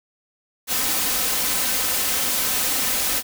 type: noise with comb filter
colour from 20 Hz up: white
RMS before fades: -22 dBFS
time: 0.67-3.23 s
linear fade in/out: 50 ms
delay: 3.9 ms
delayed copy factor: +0.5
effects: none